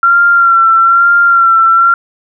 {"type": "tone with vibrato", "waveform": "sine", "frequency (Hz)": 1369, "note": "F6", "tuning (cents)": -35, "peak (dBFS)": -4, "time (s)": [0.03, 1.94], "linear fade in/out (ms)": 2, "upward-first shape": "sine", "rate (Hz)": 1.1, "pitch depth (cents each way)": 34, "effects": []}